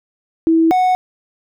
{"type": "tone pair in turn", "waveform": ["sine", "triangle"], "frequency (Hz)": [326.1, 737.2], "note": ["E4", "F#5"], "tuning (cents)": [-19, -7], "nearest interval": "octave + major second", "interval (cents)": 1412, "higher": "second", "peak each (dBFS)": -9, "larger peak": "neither", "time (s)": [[0.47, 0.71], [0.71, 0.95]], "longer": "neither", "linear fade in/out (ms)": 0, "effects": []}